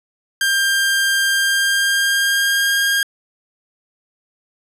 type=tone with pitch glide; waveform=sawtooth; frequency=1593 to 1616.2 Hz; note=G6 to G#6; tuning=+27 to -48 cents; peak=-11 dBFS; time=0.41-3.03 s; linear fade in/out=2 ms; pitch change=+25 cents; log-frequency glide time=1.28-2.82 s; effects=resampled to 32000 Hz + 8-bit